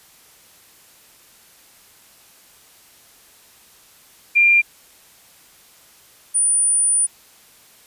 sine tone pair in turn, 2390 / 9412 Hz, D7 / D9, +30 / +3 cents, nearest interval 2 octaves, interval 2373 cents, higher second, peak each -10 / -14 dBFS, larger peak first, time 4.35-4.62 / 6.34-7.07 s, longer second, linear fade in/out 20 ms, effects white hiss -50 dBFS RMS until 7.86 s + resampled to 32000 Hz

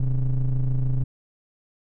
triangle ring-modulated tone, 70.7 Hz, C#2, 35 cents sharp, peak -14 dBFS, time 0-1.04 s, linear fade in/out 5 ms, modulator 57.4 Hz, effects none

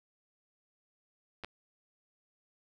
clicks, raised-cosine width 0.3 ms, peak -26 / -24 dBFS, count 2, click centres 1.437 / 1.446 s, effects none

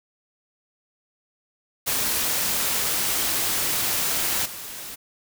white noise with level steps, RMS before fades -24 / -36 dBFS, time 1.86-4.96 s, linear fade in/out 20 ms, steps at 4.45 s, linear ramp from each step 10 ms, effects none

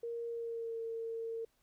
sine tone with pitch glide, 467.2 to 455.2 Hz, A#4 to A#4, +4 to -41 cents, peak -37 dBFS, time 0.03-1.45 s, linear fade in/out 5 ms, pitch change -45 cents, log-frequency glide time 0.28-0.79 s, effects pink hiss -75 dBFS RMS until 1.62 s

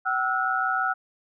sine tone cluster, 762 / 1318 / 1444 Hz, G5 / E6 / F#6, -49 / -1 / -43 cents, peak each -28 / -26 / -26 dBFS, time 0.05-0.94 s, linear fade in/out 20 ms, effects none

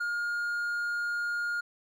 triangle tone, 1420 Hz, F6, 28 cents sharp, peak -27 dBFS, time 0-1.61 s, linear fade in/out 10 ms, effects none

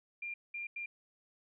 sine tone bursts at uneven times, 2393 Hz, D7, 32 cents sharp, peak -38 dBFS, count 3, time 0.22-0.34 / 0.54-0.67 / 0.76-0.86 s, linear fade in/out 5 ms, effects none

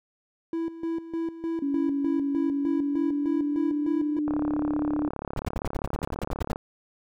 triangle tone with tremolo, 330 Hz, E4, 2 cents sharp, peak -24 dBFS, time 0.53-4.19 s, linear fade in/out 2 ms, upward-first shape square, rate 3.3 Hz, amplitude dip 75%
sine tone with pitch glide, 280 to 298.4 Hz, C#4 to D4, +18 to +28 cents, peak -24 dBFS, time 1.62-5.09 s, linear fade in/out 5 ms, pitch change +110 cents, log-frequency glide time 2.47-4.13 s
click train, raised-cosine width 1 ms, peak -18 dBFS, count 81, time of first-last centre 4.28-6.559 s, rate 35.1 Hz
brown noise bursts, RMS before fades -27 dBFS, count 13, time 5.37-6.52 s, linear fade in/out 2 ms, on 22 ms, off 72 ms
effects none

